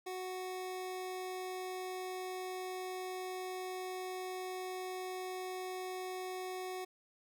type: tone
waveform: 25% pulse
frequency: 370 Hz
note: F#4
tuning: in tune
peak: -36 dBFS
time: 0.06-6.85 s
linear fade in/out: 10 ms
effects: none